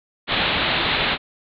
white low-pass noise, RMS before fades -21 dBFS, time 0.27-1.18 s, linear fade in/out 50 ms, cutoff 4100 Hz, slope 96 dB/octave, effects none

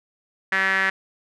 sawtooth tone with band-pass filter, 191.8 Hz, G3, 37 cents flat, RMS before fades -21 dBFS, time 0.52-0.9 s, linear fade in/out 5 ms, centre 1800 Hz, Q 6, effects none

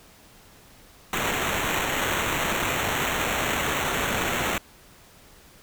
violet noise with sample-and-hold, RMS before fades -26 dBFS, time 1.13-4.58 s, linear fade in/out 2 ms, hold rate 4900 Hz, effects pink hiss -52 dBFS RMS until 5.62 s

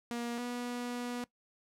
sawtooth tone pair in turn, 237.3 / 243.5 Hz, A#3 / B3, +31 / -24 cents, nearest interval unison, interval 45 cents, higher second, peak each -31 / -32 dBFS, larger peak first, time 0.11-0.38 / 0.38-1.24 s, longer second, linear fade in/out 0 ms, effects noise-tail reverb RT60 0.1 s tail -19 dB re dry + low-pass 12000 Hz 12 dB/octave

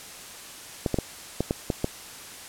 clicks, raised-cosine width 2 ms, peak -10 dBFS, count 7, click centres 0.862 / 0.943 / 0.987 / 1.406 / 1.509 / 1.702 / 1.844 s, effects white hiss -42 dBFS RMS until 2.48 s + low-pass 11000 Hz 12 dB/octave

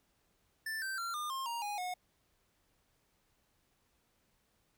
square tone with pitch steps, 1769 / 1557.9 / 1372 / 1208.3 / 1064.1 / 937.1 / 825.3 / 726.8 Hz, A6 / G6 / F6 / D6 / C6 / A#5 / G#5 / F#5, +9 / -11 / -31 / +49 / +29 / +9 / -11 / -31 cents, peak -37 dBFS, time 0.66-1.94 s, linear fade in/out 5 ms, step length 160 ms, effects pink hiss -75 dBFS RMS until 4.77 s

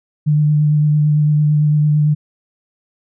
sine tone with vibrato, 150 Hz, D3, 37 cents sharp, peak -10 dBFS, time 0.26-2.15 s, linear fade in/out 20 ms, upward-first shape triangle, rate 8.9 Hz, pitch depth 20 cents each way, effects none

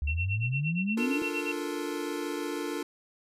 sine exponential sweep, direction up, 69.3 to 310.7 Hz, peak -27 dBFS, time 0.02-1.22 s, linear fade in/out 0 ms
sine tone with tremolo, 2714 Hz, E7, 50 cents sharp, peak -29 dBFS, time 0.07-1.52 s, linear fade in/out 5 ms, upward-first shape sine, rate 8.6 Hz, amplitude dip 100%
square chord, Bb major seventh, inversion first, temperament equal, 293.7 / 349.2 / 440 / 466.2 Hz, D4 / F4 / A4 / Bb4, 0 / 0 / 0 / 0 cents, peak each -36 / -37 / -39 / -41 dBFS, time 0.97-2.83 s, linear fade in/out 5 ms
effects resampled to 32000 Hz

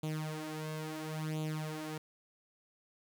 sawtooth tone with flanger, 155.56 Hz, D#3, in tune, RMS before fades -39 dBFS, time 0.03-1.98 s, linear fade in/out 5 ms, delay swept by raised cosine 0.28 to 4.58 ms, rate 0.73 Hz, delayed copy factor +0.75, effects 11-bit

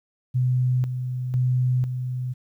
sine tone with tremolo, 126.4 Hz, B2, 41 cents sharp, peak -18 dBFS, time 0.34-2.34 s, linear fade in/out 20 ms, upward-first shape square, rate 1 Hz, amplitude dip 55%, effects 10-bit

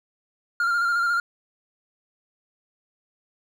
triangle tone with vibrato, 1396.9 Hz, F6, in tune, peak -18 dBFS, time 0.6-1.2 s, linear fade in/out 2 ms, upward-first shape square, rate 14 Hz, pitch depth 26 cents each way, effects none

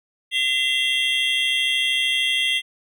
triangle tone cluster, 2046 / 2733 / 3212 / 3345 / 3540 Hz, C7 / F7 / G7 / G#7 / A7, -39 / -38 / +41 / +12 / +10 cents, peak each -23 / -24 / -21 / -25 / -29 dBFS, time 0.31-2.62 s, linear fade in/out 50 ms, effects none

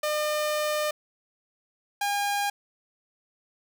sawtooth tone pair in turn, 604 / 810.9 Hz, D5 / G#5, +48 / -42 cents, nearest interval perfect fourth, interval 510 cents, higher second, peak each -21 dBFS, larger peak neither, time 0.03-0.91 / 2.01-2.5 s, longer first, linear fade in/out 5 ms, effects none

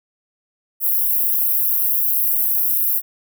pink high-pass noise, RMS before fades -18 dBFS, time 0.8-3.02 s, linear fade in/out 50 ms, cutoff 12000 Hz, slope 48 dB/octave, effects none

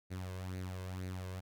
sawtooth tone with flanger, 92.5 Hz, F#2, in tune, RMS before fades -42 dBFS, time 0.1-1.41 s, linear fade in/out 20 ms, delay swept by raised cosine 0.46 to 1.96 ms, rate 2.1 Hz, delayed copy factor +0.6, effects none

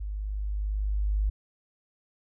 sine tone with level ramp, 51 Hz, G#1, 31 cents flat, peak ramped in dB -31 to -22 dBFS, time 0-1.3 s, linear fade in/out 10 ms, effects none

